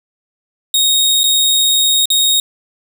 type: tone with dropouts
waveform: sawtooth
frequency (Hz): 3742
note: A#7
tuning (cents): +6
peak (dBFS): -7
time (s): 0.74-2.4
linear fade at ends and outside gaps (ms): 2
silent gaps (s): 1.234-1.239 / 2.056-2.102
effects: none